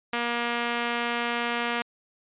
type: tone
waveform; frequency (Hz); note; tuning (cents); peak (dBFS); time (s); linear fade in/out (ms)
5% pulse; 237.4; A#3; +32; -14; 0.13-1.82; 2
effects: resampled to 8000 Hz